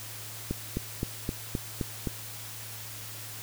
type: click train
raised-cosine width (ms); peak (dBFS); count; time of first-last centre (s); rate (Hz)
3; -16; 7; 0.51-2.072; 3.84
effects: added 109 Hz sine -46 dBFS peak until 3.42 s + white hiss -42 dBFS RMS until 3.42 s